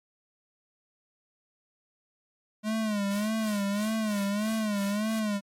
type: tone with vibrato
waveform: square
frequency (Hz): 210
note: G#3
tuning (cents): +19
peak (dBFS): -27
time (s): 2.63-5.41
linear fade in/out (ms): 50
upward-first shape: sine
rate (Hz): 1.7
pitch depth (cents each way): 96
type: noise with tremolo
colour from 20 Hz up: white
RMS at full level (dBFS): -41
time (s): 3.1-5.2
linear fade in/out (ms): 10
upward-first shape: sine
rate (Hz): 3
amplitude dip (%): 70
effects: low-pass 12000 Hz 12 dB/octave + MP3 96 kbps